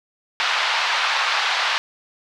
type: band-pass noise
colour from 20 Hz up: pink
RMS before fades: -21 dBFS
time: 0.4-1.78 s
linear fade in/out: 0 ms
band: 850 to 4500 Hz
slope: 24 dB/octave
effects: none